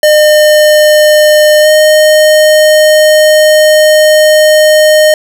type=tone with pitch glide; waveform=square; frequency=607 to 615.1 Hz; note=D#5 to D#5; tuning=-43 to -20 cents; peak=-3 dBFS; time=0.03-5.14 s; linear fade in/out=2 ms; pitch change=+23 cents; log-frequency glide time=1.62-1.67 s; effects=none